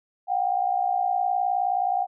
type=tone pair together; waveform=sine; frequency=724.7 / 784 Hz; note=F#5 / G5; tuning=-36 / 0 cents; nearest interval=minor second; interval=136 cents; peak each=-24 dBFS; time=0.27-2.07 s; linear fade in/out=50 ms; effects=none